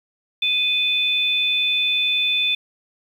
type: tone pair together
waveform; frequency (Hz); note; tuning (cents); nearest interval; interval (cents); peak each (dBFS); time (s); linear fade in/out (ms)
sine; 2489 / 3520; D#7 / A7; 0 / 0; tritone; 600; -21 / -19; 0.42-2.55; 5
effects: 8-bit